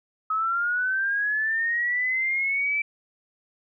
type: linear sweep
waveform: sine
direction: up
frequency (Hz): 1272 to 2330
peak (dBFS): -22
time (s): 0.3-2.82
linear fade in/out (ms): 5
effects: none

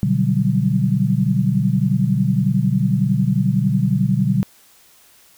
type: chord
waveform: sine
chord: G major seventh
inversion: first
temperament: equal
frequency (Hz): 123.47 / 146.83 / 185 / 196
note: B2 / D3 / F#3 / G3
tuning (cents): 0 / 0 / 0 / 0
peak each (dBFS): -20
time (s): 0.03-4.43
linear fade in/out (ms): 0
effects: white hiss -51 dBFS RMS until 5.37 s

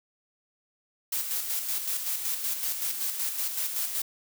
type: noise with tremolo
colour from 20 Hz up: blue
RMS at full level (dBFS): -29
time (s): 1.12-4.02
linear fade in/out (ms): 5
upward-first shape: square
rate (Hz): 5.3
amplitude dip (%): 45
effects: none

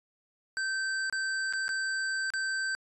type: tone with dropouts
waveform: square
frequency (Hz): 1553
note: G6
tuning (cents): -17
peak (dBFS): -30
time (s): 0.57-2.75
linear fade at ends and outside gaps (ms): 0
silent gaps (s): 1.098-1.126 / 1.526-1.535 / 1.681-1.691 / 2.303-2.337
effects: resampled to 22050 Hz

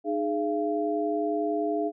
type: tone cluster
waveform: sine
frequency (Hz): 306 / 416.8 / 683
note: D#4 / G#4 / F5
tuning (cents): -29 / +6 / -39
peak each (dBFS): -29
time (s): 0.04-1.92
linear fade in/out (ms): 50
effects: none

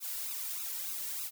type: noise with flanger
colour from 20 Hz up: blue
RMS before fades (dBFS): -38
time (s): 0-1.31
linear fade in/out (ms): 50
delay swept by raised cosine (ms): 0.77 to 2.17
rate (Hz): 3.3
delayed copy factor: +0.85
effects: none

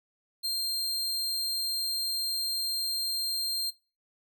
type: tone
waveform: 40% pulse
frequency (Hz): 4186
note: C8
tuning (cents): 0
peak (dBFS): -27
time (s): 0.43-3.71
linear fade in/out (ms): 20
effects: noise-tail reverb RT60 0.3 s tail -20 dB re dry

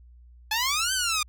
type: exponential two-way sweep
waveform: 10% pulse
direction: up then down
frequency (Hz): 846 to 1568 to 1202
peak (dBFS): -15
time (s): 0.51-1.23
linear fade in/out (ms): 5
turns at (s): 0.93
effects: added 60 Hz sine -48 dBFS peak until 1.28 s + AAC 64 kbps

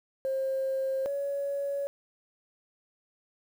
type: tone pair in turn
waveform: sine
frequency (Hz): 533 / 561.5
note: C5 / C#5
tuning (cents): +32 / +22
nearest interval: minor second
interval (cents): 90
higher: second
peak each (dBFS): -26 / -28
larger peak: first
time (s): 0.25-1.06 / 1.06-1.87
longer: neither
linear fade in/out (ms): 0
effects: tanh soft clip ceiling -23 dBFS + 9-bit

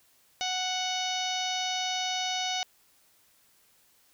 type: harmonic tone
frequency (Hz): 740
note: F#5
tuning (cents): 0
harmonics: 1 / 2 / 3 / 4 / 5 / 6 / 7 / 8 / 9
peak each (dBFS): -33 / -42 / -38 / -35 / -35 / -41 / -41 / -38 / -49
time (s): 0.41-2.63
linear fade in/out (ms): 0
effects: white hiss -64 dBFS RMS until 4.13 s

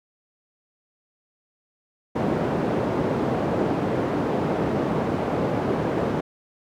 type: band-pass noise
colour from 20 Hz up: white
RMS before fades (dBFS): -24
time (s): 2.15-6.21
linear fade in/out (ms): 10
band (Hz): 130 to 490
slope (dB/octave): 12
effects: none

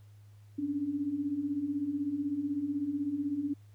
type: beating tone pair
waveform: sine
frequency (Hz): 273.9 / 289.9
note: C#4 / D4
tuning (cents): -21 / -22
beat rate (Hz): 16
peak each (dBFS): -37 / -31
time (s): 0.58-3.54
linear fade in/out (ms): 10
effects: added 103 Hz sine -52 dBFS peak until 3.74 s + pink hiss -70 dBFS RMS until 3.74 s

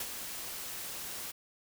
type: noise with ADSR envelope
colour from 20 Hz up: white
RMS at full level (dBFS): -36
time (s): 0-1.32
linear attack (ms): 3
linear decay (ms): 50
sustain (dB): -5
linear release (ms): 16
effects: none

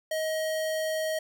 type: tone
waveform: square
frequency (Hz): 631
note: D#5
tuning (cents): +24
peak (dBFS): -28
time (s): 0.11-1.19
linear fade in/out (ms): 5
effects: none

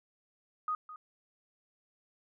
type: tone with echo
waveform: sine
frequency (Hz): 1244.5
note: D#6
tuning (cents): 0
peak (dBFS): -30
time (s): 0.68-0.75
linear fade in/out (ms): 2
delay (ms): 210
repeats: 1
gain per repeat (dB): -14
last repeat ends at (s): 0.96
effects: none

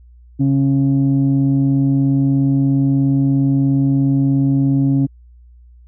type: tone pair together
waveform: sine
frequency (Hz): 136.95 / 273.9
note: C#3 / C#4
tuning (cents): -21 / -21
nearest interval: octave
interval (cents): 1200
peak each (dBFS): -13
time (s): 0.39-5.07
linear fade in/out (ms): 20
effects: tanh soft clip ceiling -7 dBFS + added 60 Hz sine -41 dBFS peak until 5.87 s

